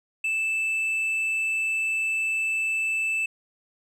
sine tone with tanh clipping, 2637 Hz, E7, in tune, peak -24 dBFS, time 0.24-3.26 s, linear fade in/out 5 ms, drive 4 dB, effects none

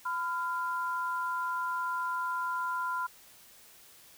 sine tone pair together, 1007.1 / 1391 Hz, B5 / F6, +34 / -7 cents, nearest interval tritone, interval 559 cents, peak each -32 / -34 dBFS, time 0.05-3.07 s, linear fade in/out 10 ms, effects white hiss -56 dBFS RMS until 4.17 s

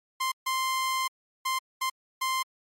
sawtooth tone bursts at uneven times, 1046.5 Hz, C6, in tune, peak -22 dBFS, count 5, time 0.2-0.32 / 0.46-1.08 / 1.45-1.59 / 1.81-1.9 / 2.21-2.43 s, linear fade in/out 10 ms, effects MP3 64 kbps

